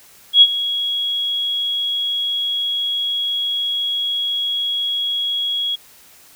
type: tone with ADSR envelope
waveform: sine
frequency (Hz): 3322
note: G#7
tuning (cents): 0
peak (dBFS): -3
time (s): 0.33-5.76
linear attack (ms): 85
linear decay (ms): 50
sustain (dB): -15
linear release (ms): 14
effects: white hiss -47 dBFS RMS until 6.35 s